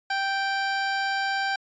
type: tone pair together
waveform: 25% pulse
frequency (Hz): 783 / 1566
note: G5 / G6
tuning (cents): -2 / -2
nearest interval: octave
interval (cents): 1200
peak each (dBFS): -22 / -30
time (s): 0.1-1.56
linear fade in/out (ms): 5
effects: resampled to 16000 Hz